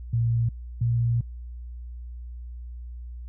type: tone pair in turn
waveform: sine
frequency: 116.54 / 118.03 Hz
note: A#2 / A#2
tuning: 0 / +22 cents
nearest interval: unison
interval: 22 cents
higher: second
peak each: -20 dBFS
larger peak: neither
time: 0.13-0.49 / 0.81-1.21 s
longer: second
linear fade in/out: 5 ms
effects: added 60 Hz sine -35 dBFS peak until 3.28 s